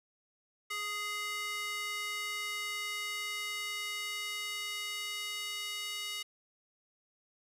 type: tone with high-pass filter sweep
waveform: square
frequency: 415.3 Hz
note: G#4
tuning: in tune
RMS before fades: -38 dBFS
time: 0.7-6.23 s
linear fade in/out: 10 ms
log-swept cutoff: 1700 to 2700 Hz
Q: 1.8
effects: resampled to 32000 Hz